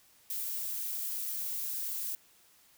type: noise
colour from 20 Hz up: violet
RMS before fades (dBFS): -36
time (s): 0.3-2.15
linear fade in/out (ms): 2
effects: white hiss -63 dBFS RMS until 2.77 s